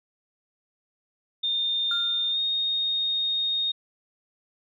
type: tone with pitch glide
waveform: sine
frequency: 3629 to 3707 Hz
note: A#7 to A#7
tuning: -47 to -10 cents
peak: -23 dBFS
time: 1.43-3.72 s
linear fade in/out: 10 ms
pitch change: +37 cents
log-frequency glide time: 2.31-2.38 s
type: tone with exponential decay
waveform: triangle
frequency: 1400 Hz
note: F6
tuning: 4 cents sharp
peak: -26 dBFS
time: 1.91-2.42 s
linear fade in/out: 2 ms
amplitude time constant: 110 ms
effects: none